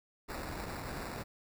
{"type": "noise with sample-and-hold", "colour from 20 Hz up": "pink", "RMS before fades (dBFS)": -41, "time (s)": [0.28, 1.24], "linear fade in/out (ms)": 20, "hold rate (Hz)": 3150, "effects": []}